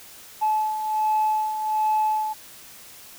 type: beating tone pair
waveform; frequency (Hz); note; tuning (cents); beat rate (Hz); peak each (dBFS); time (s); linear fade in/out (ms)
sine; 861 / 862.3; A5 / A5; -38 / -35; 1.3; -27 / -20; 0.41-2.34; 20
effects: tanh soft clip ceiling -15 dBFS + white hiss -45 dBFS RMS until 3.18 s